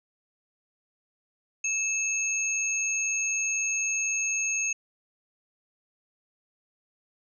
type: tone pair together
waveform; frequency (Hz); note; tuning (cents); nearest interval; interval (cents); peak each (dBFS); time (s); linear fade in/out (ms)
sine; 2618 / 6502; E7 / G#8; -13 / -38; octave + major third; 1575; -28; 1.64-4.73; 5
effects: none